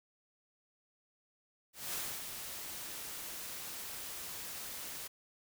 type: noise with ADSR envelope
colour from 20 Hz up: white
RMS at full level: -38 dBFS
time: 1.73-5.08 s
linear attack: 210 ms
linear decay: 290 ms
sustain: -6 dB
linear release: 13 ms
effects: none